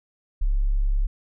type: tone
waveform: sine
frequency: 34.64 Hz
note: C#1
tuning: in tune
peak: -18 dBFS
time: 0.41-1.07 s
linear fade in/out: 10 ms
effects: none